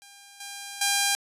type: tone with level steps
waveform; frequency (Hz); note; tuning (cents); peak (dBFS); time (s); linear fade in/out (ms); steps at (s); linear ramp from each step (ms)
5% pulse; 802; G5; +39; -36 / -25 / -10; 0.02-1.15; 0; 0.4 / 0.81; 5
effects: resampled to 32000 Hz